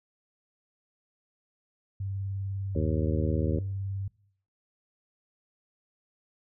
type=tone with vibrato; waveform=sine; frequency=97.6 Hz; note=G2; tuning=7 cents flat; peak=-30 dBFS; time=2-4.08 s; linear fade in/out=5 ms; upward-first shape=sine; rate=20 Hz; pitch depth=38 cents each way
type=harmonic tone; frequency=77.78 Hz; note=D#2; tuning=in tune; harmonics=1 / 2 / 3 / 4 / 5 / 6 / 7; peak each=-29 / -32 / -34 / -35 / -36 / -37 / -37 dBFS; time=2.75-3.59 s; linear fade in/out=5 ms
effects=noise-tail reverb RT60 0.6 s tail -22 dB re dry